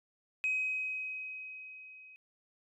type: tone with level ramp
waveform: sine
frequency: 2529 Hz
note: D#7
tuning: 28 cents sharp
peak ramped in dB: -27 to -52 dBFS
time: 0.44-2.16 s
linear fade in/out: 0 ms
effects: tanh soft clip ceiling -25 dBFS